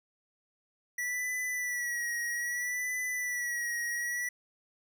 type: tone with vibrato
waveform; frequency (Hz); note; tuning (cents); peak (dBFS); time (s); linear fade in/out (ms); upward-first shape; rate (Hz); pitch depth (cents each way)
square; 1946; B6; -26; -32; 0.98-4.29; 5; sine; 0.62; 47
effects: none